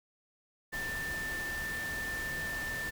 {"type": "tone in noise", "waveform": "sine", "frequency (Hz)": 1781, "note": "A6", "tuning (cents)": 21, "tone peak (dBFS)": -35, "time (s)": [0.72, 2.91], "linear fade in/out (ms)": 20, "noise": "pink", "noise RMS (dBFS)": -42, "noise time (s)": [0.72, 2.91], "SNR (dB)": 4, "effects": []}